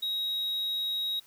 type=tone; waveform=triangle; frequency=3802 Hz; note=A#7; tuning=33 cents sharp; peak=-27 dBFS; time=0.02-1.2 s; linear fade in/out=10 ms; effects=white hiss -59 dBFS RMS until 1.26 s